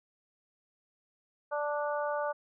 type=harmonic tone; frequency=293.7 Hz; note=D4; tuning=in tune; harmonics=2 / 3 / 4 / 5; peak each=-32 / -36 / -38 / -40 dBFS; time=1.51-2.33 s; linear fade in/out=20 ms; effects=none